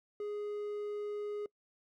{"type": "tone", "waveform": "triangle", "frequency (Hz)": 415.3, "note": "G#4", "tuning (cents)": 0, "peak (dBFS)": -34, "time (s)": [0.2, 1.46], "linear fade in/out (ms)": 2, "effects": ["noise-tail reverb RT60 0.1 s tail -23 dB re dry"]}